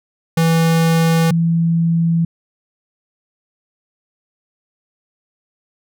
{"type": "tone pair in turn", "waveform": ["square", "sine"], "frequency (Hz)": [164.4, 166.69], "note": ["E3", "E3"], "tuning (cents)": [-4, 20], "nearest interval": "unison", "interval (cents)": 24, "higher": "second", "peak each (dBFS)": -12, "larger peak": "neither", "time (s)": [[0.37, 1.31], [1.31, 2.25]], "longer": "neither", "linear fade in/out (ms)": 5, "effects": []}